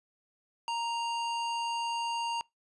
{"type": "tone with band-pass filter", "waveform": "square", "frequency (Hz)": 932.3, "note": "A#5", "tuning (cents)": 0, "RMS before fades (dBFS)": -33, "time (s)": [0.68, 2.41], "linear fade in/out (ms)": 0, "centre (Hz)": 2300, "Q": 0.52, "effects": ["noise-tail reverb RT60 0.2 s tail -25 dB re dry", "resampled to 24000 Hz"]}